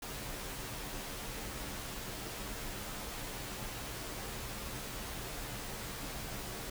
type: noise with comb filter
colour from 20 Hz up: pink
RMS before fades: -42 dBFS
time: 0.02-6.7 s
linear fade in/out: 5 ms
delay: 12 ms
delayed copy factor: -0.55
effects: none